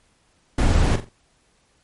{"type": "noise with echo", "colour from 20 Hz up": "brown", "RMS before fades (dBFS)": -17, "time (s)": [0.58, 0.96], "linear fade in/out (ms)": 5, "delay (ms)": 44, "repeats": 3, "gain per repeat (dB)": -10, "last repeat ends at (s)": 1.092, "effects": ["pink hiss -62 dBFS RMS until 1.83 s", "MP3 48 kbps"]}